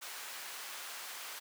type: high-pass noise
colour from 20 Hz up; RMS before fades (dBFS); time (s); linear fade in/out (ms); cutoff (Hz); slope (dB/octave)
pink; -45; 0.01-1.4; 20; 1000; 12
effects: none